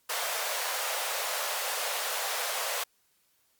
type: high-pass noise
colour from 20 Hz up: pink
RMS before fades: -32 dBFS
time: 0.09-2.84 s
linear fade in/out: 10 ms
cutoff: 500 Hz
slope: 48 dB/octave
effects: white hiss -70 dBFS RMS until 3.59 s + Opus 48 kbps